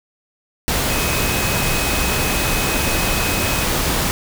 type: tone in noise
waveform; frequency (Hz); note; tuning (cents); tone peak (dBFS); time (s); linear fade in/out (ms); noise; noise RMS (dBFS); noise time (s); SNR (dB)
sine; 2533; D#7; +30; -26; 0.9-3.64; 0; pink; -19; 0.68-4.11; -10
effects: none